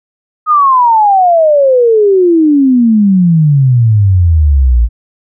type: exponential sweep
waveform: sine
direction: down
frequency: 1264 to 55 Hz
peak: -4 dBFS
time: 0.46-4.89 s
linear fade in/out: 50 ms
effects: none